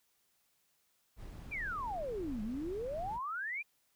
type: noise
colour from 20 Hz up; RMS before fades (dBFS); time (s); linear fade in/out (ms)
brown; -47; 1.16-3.2; 50
type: exponential two-way sweep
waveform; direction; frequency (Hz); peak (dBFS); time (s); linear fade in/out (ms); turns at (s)
sine; down then up; 2478 to 204.1 to 2478; -36; 1.51-3.63; 20; 2.42
effects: white hiss -75 dBFS RMS until 3.95 s

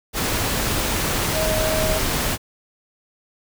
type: tone in noise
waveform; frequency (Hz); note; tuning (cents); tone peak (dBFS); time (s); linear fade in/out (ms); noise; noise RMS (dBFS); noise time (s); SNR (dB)
sine; 630; D#5; +21; -22; 1.32-2.01; 50; pink; -22; 0.13-2.38; -3
effects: none

